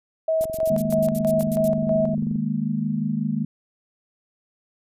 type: tone with tremolo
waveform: sine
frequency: 642 Hz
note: E5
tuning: 46 cents flat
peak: -18 dBFS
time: 0.28-2.15 s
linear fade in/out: 5 ms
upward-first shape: square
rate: 3.1 Hz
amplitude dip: 60%
type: click train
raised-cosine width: 3 ms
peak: -25 dBFS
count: 45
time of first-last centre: 0.41-2.357 s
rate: 22.6 Hz
type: noise bursts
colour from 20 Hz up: violet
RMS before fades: -33 dBFS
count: 11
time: 0.41-1.679 s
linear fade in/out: 0 ms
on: 39 ms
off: 84 ms
type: chord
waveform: sine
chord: D# suspended fourth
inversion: none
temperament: equal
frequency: 155.56 / 207.7 / 233.1 Hz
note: D#3 / G#3 / A#3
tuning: 0 / 0 / 0 cents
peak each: -27 / -25 / -26 dBFS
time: 0.7-3.45 s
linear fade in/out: 5 ms
effects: resampled to 32000 Hz